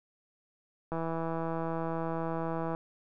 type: click train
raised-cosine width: 1 ms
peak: -21 dBFS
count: 301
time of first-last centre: 0.92-2.749 s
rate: 164 Hz
effects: none